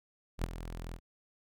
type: tone with ADSR envelope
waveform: sawtooth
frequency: 42 Hz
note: E1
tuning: 33 cents sharp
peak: -24 dBFS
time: 0.38-1 s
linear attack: 60 ms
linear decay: 5 ms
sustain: -12 dB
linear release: 64 ms
effects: none